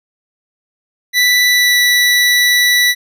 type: tone with pitch glide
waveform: 25% pulse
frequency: 1975.5 to 1961.9 Hz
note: B6 to B6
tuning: 0 to -12 cents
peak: -5 dBFS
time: 1.13-2.95 s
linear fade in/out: 50 ms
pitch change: -12 cents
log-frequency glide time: 1.47-1.77 s
effects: none

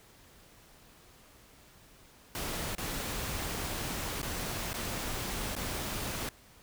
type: noise with dropouts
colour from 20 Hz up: pink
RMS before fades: -36 dBFS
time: 2.35-6.29 s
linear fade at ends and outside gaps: 1 ms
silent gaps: 2.751-2.782 / 4.217-4.229 / 4.731-4.741 / 5.552-5.564 s
effects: pink hiss -58 dBFS RMS until 6.62 s

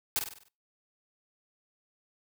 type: noise with echo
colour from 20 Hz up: white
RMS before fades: -28 dBFS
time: 0.16-0.19 s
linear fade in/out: 0 ms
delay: 49 ms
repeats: 6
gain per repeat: -6 dB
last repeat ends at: 0.484 s
effects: noise-tail reverb RT60 0.3 s tail -23 dB re dry

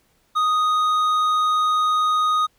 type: tone with hard clipping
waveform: sine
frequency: 1244.5 Hz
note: D#6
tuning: in tune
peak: -18 dBFS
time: 0.35-2.47 s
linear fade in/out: 20 ms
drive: 6 dB
effects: pink hiss -63 dBFS RMS until 2.58 s

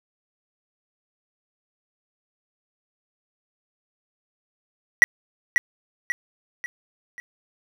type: tone with echo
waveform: triangle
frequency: 1935 Hz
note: B6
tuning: 36 cents flat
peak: -5 dBFS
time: 5.02-5.04 s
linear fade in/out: 0 ms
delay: 540 ms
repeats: 4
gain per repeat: -7 dB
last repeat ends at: 7.2 s
effects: none

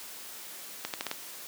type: accelerating click train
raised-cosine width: 0.2 ms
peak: -14 dBFS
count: 5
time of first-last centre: 0.85-1.114 s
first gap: 88 ms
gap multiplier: 0.81
effects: white hiss -44 dBFS RMS until 1.47 s + high-pass 200 Hz 12 dB/octave

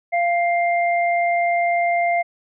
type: tone pair together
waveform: sine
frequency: 690.9 / 2100 Hz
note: F5 / C7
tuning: -19 / +6 cents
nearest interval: octave + perfect fifth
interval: 1925 cents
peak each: -17 / -23 dBFS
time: 0.12-2.23 s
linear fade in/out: 20 ms
effects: none

